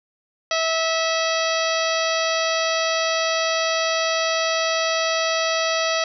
harmonic tone with a mistuned harmonic, 650 Hz, E5, 24 cents flat, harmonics 1 / 2 / 3 / 4 / 5 / 6 / 7 / 8 / 9, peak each -23 / -26 / -28 / -29 / -30 / -31 / -31 / -32 / -33 dBFS, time 0.51-6.04 s, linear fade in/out 2 ms, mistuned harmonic 8, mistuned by -32 cents, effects none

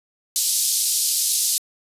white band-pass noise, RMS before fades -21 dBFS, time 0.36-1.58 s, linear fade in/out 0 ms, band 4100 to 12000 Hz, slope 24 dB/octave, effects resampled to 32000 Hz

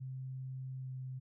sine tone with pitch glide, 130.81 to 129.76 Hz, C3 to C3, 0 to -14 cents, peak -40 dBFS, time 0-1.2 s, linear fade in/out 20 ms, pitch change -14 cents, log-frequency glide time 0.8-0.89 s, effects none

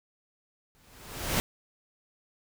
pink noise with exponential growth, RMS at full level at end -25 dBFS, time 0.75-1.4 s, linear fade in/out 0 ms, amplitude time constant 140 ms, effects none

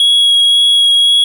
triangle tone with vibrato, 3322 Hz, G#7, in tune, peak -5 dBFS, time 0-1.24 s, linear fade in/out 2 ms, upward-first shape sine, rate 1.9 Hz, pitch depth 9 cents each way, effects none

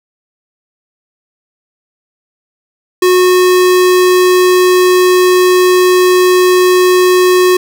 square tone, 364.8 Hz, F#4, 24 cents flat, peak -6 dBFS, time 3.02-7.57 s, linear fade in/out 5 ms, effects none

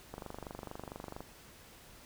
click train, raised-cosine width 1 ms, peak -28 dBFS, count 27, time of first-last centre 0.14-1.206 s, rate 24.4 Hz, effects pink hiss -56 dBFS RMS until 2.05 s

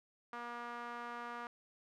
sawtooth tone with band-pass filter, 238.6 Hz, A#3, 41 cents sharp, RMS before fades -45 dBFS, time 0.33-1.47 s, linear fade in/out 2 ms, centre 1200 Hz, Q 2.1, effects none

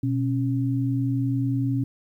sine tone pair together, 123 / 273.9 Hz, B2 / C#4, -7 / -21 cents, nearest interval octave + major second, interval 1386 cents, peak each -23 / -25 dBFS, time 0.03-1.84 s, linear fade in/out 5 ms, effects 10-bit

